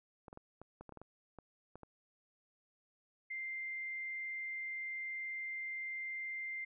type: clicks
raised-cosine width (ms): 1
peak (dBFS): -36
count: 12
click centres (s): 0.282 / 0.329 / 0.374 / 0.616 / 0.81 / 0.893 / 0.923 / 0.973 / 1.016 / 1.387 / 1.756 / 1.833
type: tone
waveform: sine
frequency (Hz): 2093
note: C7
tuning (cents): 0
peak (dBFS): -39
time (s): 3.3-6.65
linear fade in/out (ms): 10
effects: none